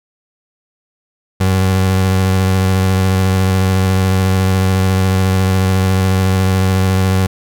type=tone with vibrato; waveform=30% pulse; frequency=94.4 Hz; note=F#2; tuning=35 cents sharp; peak=-8 dBFS; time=1.4-7.27 s; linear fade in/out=10 ms; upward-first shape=square; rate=14 Hz; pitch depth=16 cents each way; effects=none